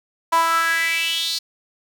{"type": "tone with high-pass filter sweep", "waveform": "sawtooth", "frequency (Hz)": 330, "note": "E4", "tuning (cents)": 2, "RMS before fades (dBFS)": -20, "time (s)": [0.32, 1.39], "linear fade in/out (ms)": 10, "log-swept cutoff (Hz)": [920, 4500], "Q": 5.9, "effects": []}